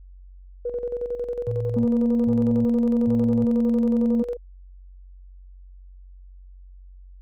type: tone with tremolo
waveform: sine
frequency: 483.9 Hz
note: B4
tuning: 35 cents flat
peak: -23 dBFS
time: 0.65-4.37 s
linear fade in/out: 5 ms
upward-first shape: square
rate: 11 Hz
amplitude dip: 60%
type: tone bursts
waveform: sine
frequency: 113.7 Hz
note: A#2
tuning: 43 cents flat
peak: -24 dBFS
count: 3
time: 1.47-3.45 s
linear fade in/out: 5 ms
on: 380 ms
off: 420 ms
type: tone with pitch glide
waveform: sine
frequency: 233.1 to 230.7 Hz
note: A#3 to A#3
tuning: 0 to -18 cents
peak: -17 dBFS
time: 1.76-4.23 s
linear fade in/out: 10 ms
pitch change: -18 cents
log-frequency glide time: 3.03-3.8 s
effects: tanh soft clip ceiling -12 dBFS + added 46 Hz sine -42 dBFS peak until 7.21 s